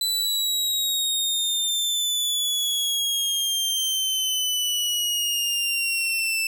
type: exponential sweep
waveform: sawtooth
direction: down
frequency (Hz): 3999 to 2647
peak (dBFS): -19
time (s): 0.01-6.47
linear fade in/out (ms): 2
effects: none